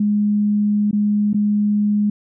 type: tone with dropouts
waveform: sine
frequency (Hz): 207.7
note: G#3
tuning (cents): 0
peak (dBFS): -14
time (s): 0-2.1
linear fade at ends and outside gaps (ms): 5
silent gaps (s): 0.912-0.929 / 1.332-1.343
effects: none